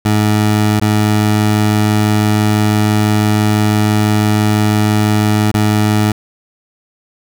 20% pulse tone with dropouts, 106 Hz, G#2, 36 cents sharp, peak -5 dBFS, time 0.05-6.12 s, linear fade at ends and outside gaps 5 ms, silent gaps 0.798-0.814 / 5.515-5.541 s, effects none

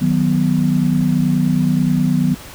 sine chord, B major, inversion first, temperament equal, 155.56 / 185 / 246.9 Hz, D#3 / F#3 / B3, 0 / 0 / 0 cents, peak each -17 dBFS, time 0.01-2.35 s, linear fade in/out 10 ms, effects pink hiss -36 dBFS RMS until 2.54 s

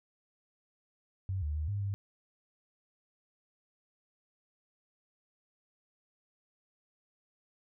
sine tone with pitch steps, 95.1 / 74.9 / 76.7 / 101.4 / 99.8 Hz, F#2 / D2 / D#2 / G#2 / G2, +48 / +35 / -24 / -41 / +32 cents, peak -31 dBFS, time 1.29-1.94 s, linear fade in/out 0 ms, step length 130 ms, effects none

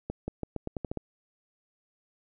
accelerating click train, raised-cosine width 2 ms, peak -19 dBFS, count 9, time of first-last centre 0.1-0.973 s, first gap 180 ms, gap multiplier 0.85, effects none

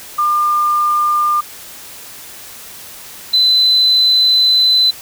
sine tone pair in turn, 1200 / 4027 Hz, D6 / B7, +37 / +33 cents, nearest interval octave + major sixth, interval 2096 cents, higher second, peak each -11 / -8 dBFS, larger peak second, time 0.18-1.41 / 3.33-4.91 s, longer second, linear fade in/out 10 ms, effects white hiss -34 dBFS RMS until 5.01 s

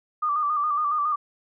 sine tone with vibrato, 1193 Hz, D6, 27 cents sharp, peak -21 dBFS, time 0.22-1.16 s, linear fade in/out 10 ms, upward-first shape square, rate 7.2 Hz, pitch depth 46 cents each way, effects none

